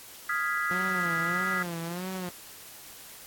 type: chord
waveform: sine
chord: F half-diminished seventh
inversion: third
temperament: equal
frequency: 1244.5 / 1396.9 / 1661.2 / 1975.5 Hz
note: Eb6 / F6 / Ab6 / Cb7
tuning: 0 / 0 / 0 / 0 cents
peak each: -32 dBFS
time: 0.29-1.63 s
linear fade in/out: 5 ms
type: tone with vibrato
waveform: sawtooth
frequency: 176.8 Hz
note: F3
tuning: 22 cents sharp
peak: -29 dBFS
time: 0.71-2.29 s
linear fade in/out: 2 ms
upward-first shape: sine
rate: 1.6 Hz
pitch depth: 110 cents each way
effects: white hiss -47 dBFS RMS until 3.26 s + AAC 64 kbps